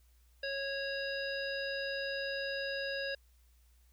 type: harmonic tone with a mistuned harmonic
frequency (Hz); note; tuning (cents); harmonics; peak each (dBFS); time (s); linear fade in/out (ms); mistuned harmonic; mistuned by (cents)
550; C#5; -14; 1 / 3 / 5 / 7 / 9; -38 / -39 / -44 / -47 / -44; 0.43-3.15; 5; 5; +16
effects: added 60 Hz sine -62 dBFS peak until 3.92 s + white hiss -73 dBFS RMS until 3.92 s